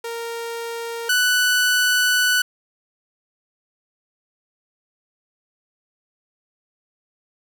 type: tone pair in turn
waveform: sawtooth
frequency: 464.1 / 1487.5 Hz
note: A#4 / F#6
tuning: -8 / +9 cents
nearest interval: octave + minor sixth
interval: 2017 cents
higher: second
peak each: -23 / -12 dBFS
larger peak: second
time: 0.04-1.09 / 1.09-2.42 s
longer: second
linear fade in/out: 5 ms
effects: none